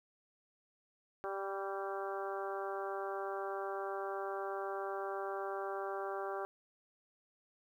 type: harmonic tone with a mistuned harmonic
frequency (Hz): 196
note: G3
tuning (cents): 0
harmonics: 2 / 3 / 4 / 5 / 6 / 7 / 8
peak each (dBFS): -41 / -44 / -43 / -50 / -46 / -48 / -51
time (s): 1.24-6.45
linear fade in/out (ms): 0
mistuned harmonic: 6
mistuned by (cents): -25
effects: 12-bit